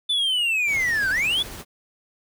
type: linear two-way sweep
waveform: triangle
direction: down then up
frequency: 3530 to 1480 to 3530 Hz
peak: -18 dBFS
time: 0.09-1.43 s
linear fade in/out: 10 ms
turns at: 1.1 s
type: noise with tremolo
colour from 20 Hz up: pink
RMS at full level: -36 dBFS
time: 0.66-1.65 s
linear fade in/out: 50 ms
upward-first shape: triangle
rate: 14 Hz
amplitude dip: 30%
effects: none